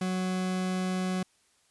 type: tone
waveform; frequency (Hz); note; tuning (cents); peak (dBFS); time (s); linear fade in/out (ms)
40% pulse; 185; F#3; 0; -27; 0.01-1.23; 5
effects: white hiss -67 dBFS RMS until 1.7 s + resampled to 24000 Hz